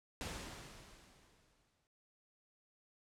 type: noise with exponential decay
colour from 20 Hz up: pink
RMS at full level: -42 dBFS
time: 0.21-1.87 s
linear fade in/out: 0 ms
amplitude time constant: 360 ms
effects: low-pass 9000 Hz 12 dB/octave